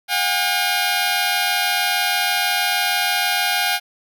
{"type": "tone pair together", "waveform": "10% pulse", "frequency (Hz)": [720, 806.3], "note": ["F#5", "G5"], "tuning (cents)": [-47, 49], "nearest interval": "major second", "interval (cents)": 196, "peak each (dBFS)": -12, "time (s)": [0.08, 3.8], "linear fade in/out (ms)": 50, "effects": []}